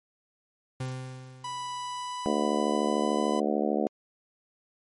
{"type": "tone with exponential decay", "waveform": "40% pulse", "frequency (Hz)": 129.2, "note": "C3", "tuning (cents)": -21, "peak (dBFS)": -29, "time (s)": [0.8, 2.14], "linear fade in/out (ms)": 5, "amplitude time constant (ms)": 290}
{"type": "tone with pitch glide", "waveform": "45% pulse", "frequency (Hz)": [987.8, 1002.2], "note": ["B5", "B5"], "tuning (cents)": [0, 25], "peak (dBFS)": -33, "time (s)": [1.44, 3.4], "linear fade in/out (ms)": 5, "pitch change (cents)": 25, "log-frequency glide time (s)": [1.78, 3.28]}
{"type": "harmonic tone", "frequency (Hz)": 73.42, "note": "D2", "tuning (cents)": 0, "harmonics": [3, 4, 5, 6, 7, 8, 9, 10], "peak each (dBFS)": [-30, -31, -32, -33, -33, -34, -35, -35], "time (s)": [2.26, 3.87], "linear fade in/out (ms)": 0}
{"effects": ["MP3 48 kbps"]}